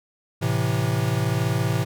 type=chord; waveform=square; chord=A minor; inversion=none; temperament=equal; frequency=110 / 130.81 / 164.81 Hz; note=A2 / C3 / E3; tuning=0 / 0 / 0 cents; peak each=-25 / -25 / -28 dBFS; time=0.41-1.85 s; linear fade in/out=20 ms; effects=none